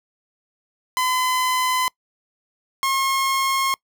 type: tone pair in turn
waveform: sawtooth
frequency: 1017 / 1077.5 Hz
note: C6 / C#6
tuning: -50 / -49 cents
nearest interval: minor second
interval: 101 cents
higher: second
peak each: -15 / -15 dBFS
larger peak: neither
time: 0.97-1.88 / 2.83-3.74 s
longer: neither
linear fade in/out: 0 ms
effects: noise-tail reverb RT60 0.1 s tail -25 dB re dry